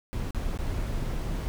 brown noise with dropouts, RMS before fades -30 dBFS, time 0.13-1.48 s, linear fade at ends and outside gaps 0 ms, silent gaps 0.308-0.347 / 0.575-0.589 s, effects none

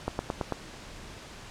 click train, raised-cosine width 1 ms, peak -14 dBFS, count 5, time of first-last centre 0.08-0.523 s, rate 9.03 Hz, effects pink hiss -45 dBFS RMS until 1.5 s + low-pass 7000 Hz 12 dB/octave

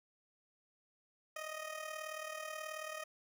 15% pulse tone with amplitude modulation, 622.3 Hz, D#5, in tune, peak -33 dBFS, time 1.36-3.04 s, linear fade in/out 5 ms, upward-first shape sine, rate 38.5 Hz, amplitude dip 65%, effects none

